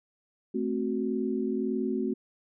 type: chord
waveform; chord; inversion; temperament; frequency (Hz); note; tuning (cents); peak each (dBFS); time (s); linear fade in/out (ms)
sine; F# diminished; first; equal; 220 / 261.6 / 370; A3 / C4 / F#4; 0 / 0 / 0; -31; 0.54-2.14; 10
effects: none